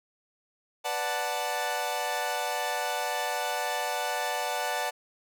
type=chord; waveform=sawtooth; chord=B minor seventh; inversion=none; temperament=equal; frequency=493.9 / 587.3 / 740 / 880 Hz; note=B4 / D5 / F#5 / A5; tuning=0 / 0 / 0 / 0 cents; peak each=-34 / -31 / -29 / -29 dBFS; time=0.84-4.91 s; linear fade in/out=20 ms; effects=none